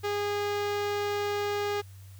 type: tone with notch filter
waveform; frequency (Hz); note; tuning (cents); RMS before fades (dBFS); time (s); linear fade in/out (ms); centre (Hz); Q
sawtooth; 410.4; G#4; -21; -30; 0.03-1.82; 20; 10000; 0.66
effects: added 96 Hz sine -45 dBFS peak until 2.19 s + white hiss -59 dBFS RMS until 2.19 s